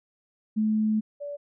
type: tone pair in turn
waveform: sine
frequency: 216 / 576.7 Hz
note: A3 / D5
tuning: -32 / -32 cents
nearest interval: octave + perfect fourth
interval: 1700 cents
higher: second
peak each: -21 / -32 dBFS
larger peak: first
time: 0.56-1.01 / 1.2-1.37 s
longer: first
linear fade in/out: 20 ms
effects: none